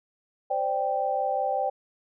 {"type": "chord", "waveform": "sine", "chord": "C suspended second", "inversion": "none", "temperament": "just", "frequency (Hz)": [523.3, 588.7, 784.9], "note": ["C5", "D5", "G5"], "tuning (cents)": [0, 4, 2], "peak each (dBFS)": [-30, -30, -26], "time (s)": [0.5, 1.7], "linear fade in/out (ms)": 10, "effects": []}